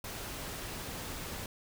pink noise, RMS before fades -41 dBFS, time 0.04-1.46 s, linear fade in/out 2 ms, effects none

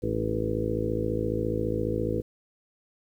harmonic tone with a mistuned harmonic, 54.6 Hz, A1, 13 cents flat, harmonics 1 / 2 / 3 / 4 / 5 / 6 / 7 / 8 / 9, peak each -36 / -32 / -38 / -35 / -38 / -33 / -35 / -33 / -32 dBFS, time 0.02-2.22 s, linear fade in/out 20 ms, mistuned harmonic 5, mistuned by +48 cents, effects 10-bit

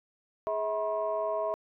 sine tone cluster, 419.5 / 645 / 970 / 1074 Hz, G#4 / E5 / B5 / C6, +17 / -38 / -31 / +45 cents, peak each -36 / -29 / -37 / -37 dBFS, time 0.47-1.54 s, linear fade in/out 0 ms, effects tanh soft clip ceiling -18 dBFS

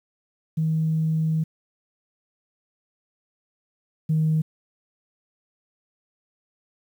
sine tone pair in turn, 158.9 / 157.07 Hz, D#3 / D#3, +37 / +17 cents, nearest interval unison, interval 20 cents, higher first, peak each -19 / -17 dBFS, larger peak second, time 0.57-1.44 / 4.09-4.42 s, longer first, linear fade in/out 10 ms, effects tanh soft clip ceiling -14 dBFS + 9-bit

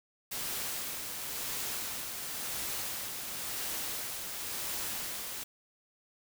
white noise with tremolo, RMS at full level -36 dBFS, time 0.31-5.44 s, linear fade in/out 10 ms, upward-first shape sine, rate 0.95 Hz, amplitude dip 35%, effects none

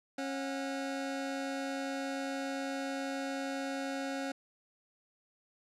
25% pulse tone pair together, 272.7 / 728 Hz, C#4 / F#5, -28 / -28 cents, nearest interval octave + perfect fourth, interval 1700 cents, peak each -32 / -38 dBFS, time 0.18-4.32 s, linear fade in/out 5 ms, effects low-pass 8000 Hz 12 dB/octave

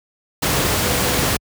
sine tone in noise, 493.9 Hz, B4, in tune, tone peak -28 dBFS, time 0.83-1.26 s, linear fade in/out 10 ms, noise pink, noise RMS -18 dBFS, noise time 0.42-1.37 s, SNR -13 dB, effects high-pass 60 Hz 12 dB/octave

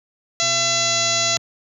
harmonic tone, 675 Hz, E5, 41 cents sharp, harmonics 1 / 2 / 3 / 4 / 5 / 6 / 7 / 8 / 9 / 10, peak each -26 / -29 / -28 / -28 / -27 / -24 / -29 / -29 / -24 / -25 dBFS, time 0.4-1.37 s, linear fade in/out 0 ms
sawtooth tone with pitch glide, 125.9 to 117.47 Hz, B2 to A#2, +34 to +14 cents, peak -30 dBFS, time 0.42-1.38 s, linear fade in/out 5 ms, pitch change -120 cents, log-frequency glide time 0.7-1 s
effects none

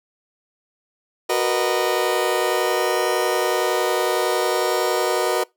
30% pulse chord, B major seventh, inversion second, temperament just, 370.4 / 463 / 493.9 / 617.4 Hz, F#4 / A#4 / B4 / D#5, +2 / -12 / 0 / -14 cents, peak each -20 / -22 / -22 / -22 dBFS, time 1.29-5.44 s, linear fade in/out 10 ms, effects noise-tail reverb RT60 0.2 s tail -24 dB re dry

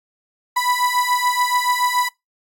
35% pulse beating tone pair, 985 / 992 Hz, B5 / B5, -5 / +7 cents, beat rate 7 Hz, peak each -18 dBFS, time 0.56-2.09 s, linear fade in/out 10 ms, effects noise-tail reverb RT60 0.2 s tail -26 dB re dry + AAC 64 kbps

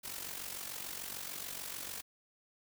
white noise with amplitude modulation, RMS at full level -40 dBFS, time 0.03-2.02 s, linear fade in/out 20 ms, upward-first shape sine, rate 46.8 Hz, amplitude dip 65%, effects none

